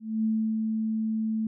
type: tone with ADSR envelope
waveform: sine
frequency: 220 Hz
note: A3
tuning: in tune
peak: -22 dBFS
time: 0-1.47 s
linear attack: 240 ms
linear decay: 320 ms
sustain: -3 dB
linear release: 3 ms
effects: none